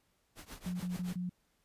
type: noise with tremolo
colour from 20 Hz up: pink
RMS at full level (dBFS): -46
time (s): 0.35-1.18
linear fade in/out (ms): 50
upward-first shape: triangle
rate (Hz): 7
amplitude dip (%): 95
type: tone bursts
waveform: sine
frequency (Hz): 179.4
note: F3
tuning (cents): +47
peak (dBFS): -34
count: 4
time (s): 0.66-1.295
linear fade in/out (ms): 5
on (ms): 140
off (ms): 25
effects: pink hiss -75 dBFS RMS until 1.64 s + resampled to 32000 Hz